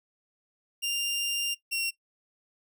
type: tone pair in turn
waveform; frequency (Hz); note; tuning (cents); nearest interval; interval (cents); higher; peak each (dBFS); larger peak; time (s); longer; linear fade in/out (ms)
sawtooth; 2794 / 2738; F7 / F7; 0 / -35; unison; 35; first; -24; neither; 0.82-1.55 / 1.71-1.91; first; 20
effects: noise-tail reverb RT60 0.1 s tail -17 dB re dry